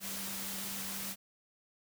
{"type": "tone in noise", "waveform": "sine", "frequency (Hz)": 196, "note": "G3", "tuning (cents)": 0, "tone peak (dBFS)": -47, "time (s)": [0, 1.16], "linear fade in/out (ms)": 50, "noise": "white", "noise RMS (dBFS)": -40, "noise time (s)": [0, 1.16], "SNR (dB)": -10, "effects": []}